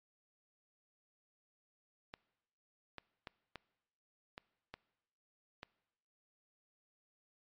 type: clicks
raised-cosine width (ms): 0.3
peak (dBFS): -29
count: 7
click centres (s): 2.139 / 2.983 / 3.272 / 3.557 / 4.379 / 4.74 / 5.631
effects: noise-tail reverb RT60 1.0 s tail -22 dB re dry + MP3 48 kbps